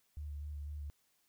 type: tone with vibrato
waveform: sine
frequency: 73.42 Hz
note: D2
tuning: in tune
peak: -40 dBFS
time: 0.17-0.9 s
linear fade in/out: 0 ms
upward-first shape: square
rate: 4 Hz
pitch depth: 20 cents each way
effects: white hiss -75 dBFS RMS until 1.28 s